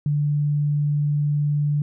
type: tone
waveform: sine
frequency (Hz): 146.83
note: D3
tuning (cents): 0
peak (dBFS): -18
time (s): 0.06-1.82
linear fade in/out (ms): 2
effects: none